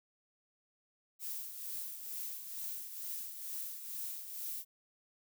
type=noise with tremolo; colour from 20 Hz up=violet; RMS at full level=-40 dBFS; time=1.19-4.65 s; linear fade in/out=50 ms; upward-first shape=triangle; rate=2.2 Hz; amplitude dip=60%; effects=none